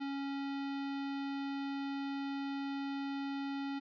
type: tone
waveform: square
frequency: 277.1 Hz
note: C#4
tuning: 1 cent flat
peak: -37 dBFS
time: 0-3.8 s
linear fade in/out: 20 ms
effects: resampled to 11025 Hz